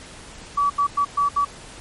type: tone bursts at uneven times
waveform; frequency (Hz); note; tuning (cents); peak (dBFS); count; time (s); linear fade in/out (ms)
sine; 1145; D6; -44; -16; 5; 0.57-0.7 / 0.78-0.87 / 0.97-1.05 / 1.17-1.29 / 1.36-1.45; 10
effects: pink hiss -41 dBFS RMS until 1.8 s + MP3 48 kbps